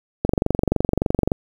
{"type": "click train", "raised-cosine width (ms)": 2, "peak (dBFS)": -4, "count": 26, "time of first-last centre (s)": [0.25, 1.318], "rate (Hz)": 23.4, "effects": ["7-bit"]}